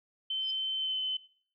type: tone with pitch glide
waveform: sine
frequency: 3080 to 3048 Hz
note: G7 to G7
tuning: -31 to -49 cents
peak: -30 dBFS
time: 0.3-1.17 s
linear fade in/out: 5 ms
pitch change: -18 cents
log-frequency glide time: 0.78-0.98 s
type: tone with exponential growth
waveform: sine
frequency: 5070 Hz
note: D#8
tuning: 32 cents sharp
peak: -38 dBFS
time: 0.4-0.51 s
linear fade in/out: 5 ms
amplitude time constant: 22 ms
effects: noise-tail reverb RT60 0.5 s tail -18 dB re dry